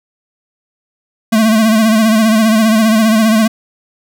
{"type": "tone with vibrato", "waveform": "square", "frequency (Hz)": 220, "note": "A3", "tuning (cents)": 0, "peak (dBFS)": -8, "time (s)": [1.32, 3.48], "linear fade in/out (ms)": 10, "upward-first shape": "sine", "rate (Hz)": 15, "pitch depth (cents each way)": 56, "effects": []}